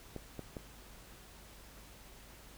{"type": "clicks", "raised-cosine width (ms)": 2, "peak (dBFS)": -28, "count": 3, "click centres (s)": [0.163, 0.393, 0.568], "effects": ["added 50 Hz sine -58 dBFS peak until 2.57 s", "pink hiss -56 dBFS RMS until 2.57 s"]}